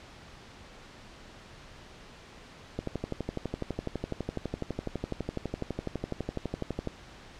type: click train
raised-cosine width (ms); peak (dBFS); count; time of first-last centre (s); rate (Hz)
2; -18; 50; 2.79-6.873; 12
effects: pink hiss -50 dBFS RMS until 7.39 s + low-pass 5000 Hz 12 dB/octave